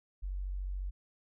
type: tone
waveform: sine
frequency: 47 Hz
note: F#1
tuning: 28 cents sharp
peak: -34 dBFS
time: 0.22-0.91 s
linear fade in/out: 20 ms
effects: none